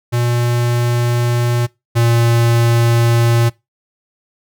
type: tone pair in turn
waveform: square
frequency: 120.1 / 117.29 Hz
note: B2 / A#2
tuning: -48 / +11 cents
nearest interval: unison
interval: 41 cents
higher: first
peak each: -14 / -11 dBFS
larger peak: second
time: 0.12-1.67 / 1.95-3.5 s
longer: neither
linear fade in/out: 20 ms
effects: noise-tail reverb RT60 0.2 s tail -21 dB re dry